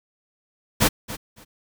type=noise with echo; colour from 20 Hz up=pink; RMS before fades=-17 dBFS; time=0.8-0.89 s; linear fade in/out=20 ms; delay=280 ms; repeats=2; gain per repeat=-15 dB; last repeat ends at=1.45 s; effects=none